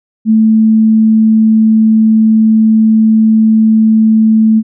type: tone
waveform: sine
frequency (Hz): 219.9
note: A3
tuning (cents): -1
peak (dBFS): -4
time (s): 0.25-4.63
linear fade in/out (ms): 50
effects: none